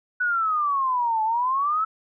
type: exponential two-way sweep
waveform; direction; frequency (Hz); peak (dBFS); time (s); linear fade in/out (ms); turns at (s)
sine; down then up; 1493 to 862 to 1324; -20; 0.2-1.85; 10; 1.23
effects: none